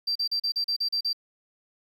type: tone bursts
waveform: triangle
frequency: 4699 Hz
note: D8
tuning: in tune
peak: -21 dBFS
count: 9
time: 0.07-1.131 s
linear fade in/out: 10 ms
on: 85 ms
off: 37 ms
effects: tanh soft clip ceiling -21 dBFS + 10-bit